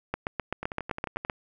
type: two click trains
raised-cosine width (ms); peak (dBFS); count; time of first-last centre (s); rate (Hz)
0.5; -19 / -13; 8 / 10; 0.63-1.249 / 0.14-1.298; 11.3 / 7.77
effects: none